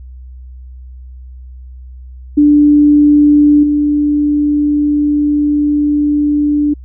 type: tone with level steps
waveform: sine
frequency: 294.1 Hz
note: D4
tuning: 3 cents sharp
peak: -4 / -9 dBFS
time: 2.37-6.74 s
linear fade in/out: 10 ms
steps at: 3.63 s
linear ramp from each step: 5 ms
effects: added 63 Hz sine -29 dBFS peak until 6.84 s